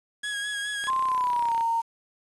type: tone with vibrato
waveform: 30% pulse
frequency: 1661.2 Hz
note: G#6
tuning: in tune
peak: -26 dBFS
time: 0.23-0.9 s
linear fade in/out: 10 ms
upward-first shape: sine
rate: 4.8 Hz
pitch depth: 26 cents each way
type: click train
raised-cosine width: 0.3 ms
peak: -23 dBFS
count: 26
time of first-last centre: 0.84-1.609 s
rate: 32.5 Hz
type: tone with pitch glide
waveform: sine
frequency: 1050 to 919.4 Hz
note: C6 to A#5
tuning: +6 to -24 cents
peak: -22 dBFS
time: 0.87-1.82 s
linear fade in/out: 20 ms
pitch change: -230 cents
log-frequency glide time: 1.04-1.54 s
effects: resampled to 24000 Hz + 8-bit